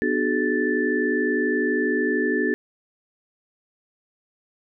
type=tone cluster; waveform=sine; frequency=248.2 / 300 / 372.5 / 424.6 / 1757 Hz; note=B3 / D4 / F#4 / G#4 / A6; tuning=+9 / +37 / +12 / +38 / -3 cents; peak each=-26 dBFS; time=0.02-2.54 s; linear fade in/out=0 ms; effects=none